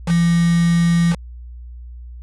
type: tone with quantisation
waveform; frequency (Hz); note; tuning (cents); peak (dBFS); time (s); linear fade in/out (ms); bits
sine; 170; F3; -46; -12; 0.06-1.16; 50; 4
effects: added 60 Hz sine -32 dBFS peak until 2.22 s + resampled to 24000 Hz